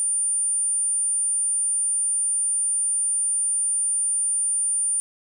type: tone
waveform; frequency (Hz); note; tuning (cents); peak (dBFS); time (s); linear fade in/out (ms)
sine; 9210; D9; -35; -20; 0-5; 0
effects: none